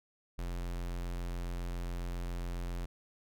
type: tone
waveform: square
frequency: 43.65 Hz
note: F1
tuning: in tune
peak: -36 dBFS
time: 0.38-2.86 s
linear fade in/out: 10 ms
effects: none